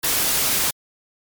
white noise, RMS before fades -20 dBFS, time 0.03-0.71 s, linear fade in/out 10 ms, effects MP3 96 kbps

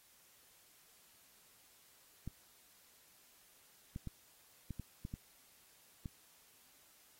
clicks, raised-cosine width 5 ms, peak -30 dBFS, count 8, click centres 2.276 / 3.961 / 4.073 / 4.707 / 4.797 / 5.051 / 5.139 / 6.058 s, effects white hiss -66 dBFS RMS until 7.19 s + AAC 48 kbps

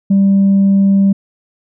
sine tone, 196.4 Hz, G3, 4 cents sharp, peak -5 dBFS, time 0.1-1.13 s, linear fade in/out 10 ms, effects tanh soft clip ceiling -5 dBFS

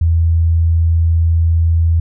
sine tone, 82.7 Hz, E2, 6 cents sharp, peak -9 dBFS, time 0.01-2 s, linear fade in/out 5 ms, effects none

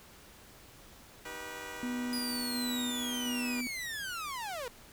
10% pulse chord, Eb augmented, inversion none, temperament just, 311.1 / 388.9 / 486.1 Hz, Eb4 / G4 / B4, 0 / -14 / -28 cents, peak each -40 / -40 / -35 dBFS, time 1.25-3.61 s, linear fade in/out 5 ms
sine tone with tremolo, 246.9 Hz, B3, in tune, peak -33 dBFS, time 1.83-3.67 s, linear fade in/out 0 ms, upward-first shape square, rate 1.4 Hz, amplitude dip 30%
sawtooth linear sweep, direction down, 4949 to 457.5 Hz, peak -33 dBFS, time 2.13-4.68 s, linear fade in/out 0 ms
effects pink hiss -55 dBFS RMS until 4.92 s

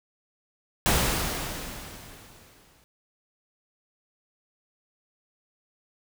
pink noise with exponential decay, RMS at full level -21 dBFS, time 0.86-2.84 s, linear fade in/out 0 ms, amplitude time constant 430 ms, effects none

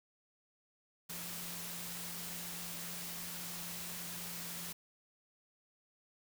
sine tone in noise, 173.3 Hz, F3, 13 cents flat, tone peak -51 dBFS, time 1.09-4.73 s, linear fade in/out 10 ms, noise white, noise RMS -44 dBFS, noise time 1.09-4.73 s, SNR -10 dB, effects none

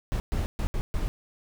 brown noise bursts at uneven times, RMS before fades -27 dBFS, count 5, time 0.12-0.2 / 0.32-0.46 / 0.59-0.67 / 0.74-0.81 / 0.94-1.08 s, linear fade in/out 0 ms, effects none

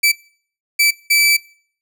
sawtooth tone bursts at uneven times, 2315 Hz, D7, 25 cents flat, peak -7 dBFS, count 3, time 0.03-0.12 / 0.79-0.91 / 1.1-1.37 s, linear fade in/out 10 ms, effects noise-tail reverb RT60 0.5 s tail -22 dB re dry

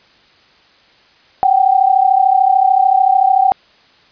sine tone pair together, 750.5 / 784 Hz, F#5 / G5, +24 / 0 cents, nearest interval minor second, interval 76 cents, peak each -11 dBFS, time 1.43-3.52 s, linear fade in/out 0 ms, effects white hiss -49 dBFS RMS until 4.11 s + resampled to 11025 Hz

